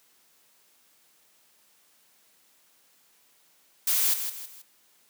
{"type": "noise with echo", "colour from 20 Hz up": "blue", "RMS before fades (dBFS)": -24, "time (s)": [3.87, 4.14], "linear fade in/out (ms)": 5, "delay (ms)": 160, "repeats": 3, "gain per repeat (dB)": -8, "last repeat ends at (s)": 4.62, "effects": ["white hiss -63 dBFS RMS until 5.09 s", "high-pass 150 Hz 12 dB/octave"]}